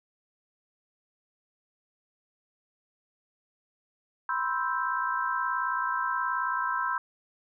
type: chord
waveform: sine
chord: C major seventh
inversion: third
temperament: equal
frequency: 987.8 / 1046.5 / 1318.5 / 1568 Hz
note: B5 / C6 / E6 / G6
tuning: 0 / 0 / 0 / 0 cents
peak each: -32 dBFS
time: 4.29-6.98 s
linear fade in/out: 2 ms
effects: none